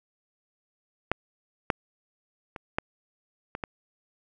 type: clicks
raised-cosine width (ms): 0.5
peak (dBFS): -8 / -7 / -22 / -10 / -19 / -16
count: 6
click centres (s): 1.116 / 1.702 / 2.562 / 2.785 / 3.551 / 3.638
effects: none